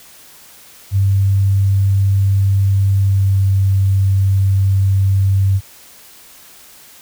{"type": "tone with pitch glide", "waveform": "sine", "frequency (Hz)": [98, 97.04], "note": ["G2", "G2"], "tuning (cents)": [0, -17], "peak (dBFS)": -10, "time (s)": [0.91, 5.61], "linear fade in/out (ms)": 50, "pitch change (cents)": -17, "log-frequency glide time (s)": [3.04, 3.41], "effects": ["white hiss -42 dBFS RMS until 7.01 s"]}